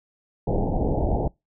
pink low-pass noise, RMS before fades -23 dBFS, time 0.47-1.28 s, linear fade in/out 5 ms, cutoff 860 Hz, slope 96 dB/octave, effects noise-tail reverb RT60 0.2 s tail -24 dB re dry

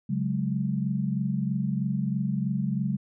sine chord, C# suspended fourth, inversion none, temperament just, 138.59 / 184.79 / 207.9 Hz, C#3 / F#3 / G#3, 0 / -2 / +2 cents, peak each -29 dBFS, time 0.09-2.97 s, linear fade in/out 10 ms, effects none

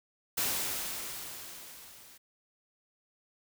white noise with level ramp, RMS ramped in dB -30 to -55 dBFS, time 0.37-2.18 s, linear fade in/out 10 ms, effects none

